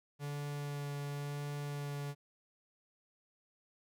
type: tone with vibrato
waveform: 45% pulse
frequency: 144.1 Hz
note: D3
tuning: 33 cents flat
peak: -38 dBFS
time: 0.19-2.15 s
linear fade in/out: 50 ms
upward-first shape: sine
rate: 0.94 Hz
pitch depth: 10 cents each way
effects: 13-bit